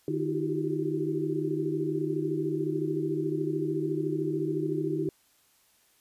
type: tone cluster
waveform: sine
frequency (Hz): 152.2 / 314.7 / 346.8 / 380.4 / 394.2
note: D#3 / D#4 / F4 / F#4 / G4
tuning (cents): -38 / +20 / -12 / +48 / +10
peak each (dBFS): -34 / -31 / -34 / -34 / -35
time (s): 0.08-5.09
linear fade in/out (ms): 2
effects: white hiss -65 dBFS RMS until 6 s + resampled to 32000 Hz